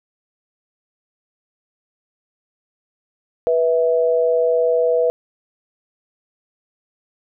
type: tone pair together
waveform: sine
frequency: 489.6 / 653.5 Hz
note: B4 / E5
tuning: -15 / -15 cents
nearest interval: perfect fourth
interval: 500 cents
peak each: -15 / -19 dBFS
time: 3.47-5.1 s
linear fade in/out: 0 ms
effects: none